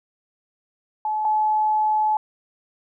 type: tone pair in turn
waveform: sine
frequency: 858 / 858 Hz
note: A5 / A5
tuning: -44 / -44 cents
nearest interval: unison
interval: 0 cents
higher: neither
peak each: -21 / -17 dBFS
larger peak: second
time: 1.05-1.25 / 1.25-2.17 s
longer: second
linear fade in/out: 2 ms
effects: none